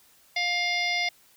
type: harmonic tone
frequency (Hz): 705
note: F5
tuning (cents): +16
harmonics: 1 / 3 / 4 / 5 / 6 / 7 / 8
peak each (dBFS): -32 / -26 / -39 / -33 / -41 / -33 / -41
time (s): 0.36-1.09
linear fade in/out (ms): 5
effects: white hiss -59 dBFS RMS until 1.36 s